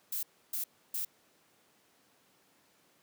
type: noise bursts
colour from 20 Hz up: violet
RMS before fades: -35 dBFS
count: 3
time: 0.12-1.05 s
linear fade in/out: 5 ms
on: 110 ms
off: 300 ms
effects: pink hiss -67 dBFS RMS until 3.02 s + high-pass 200 Hz 12 dB/octave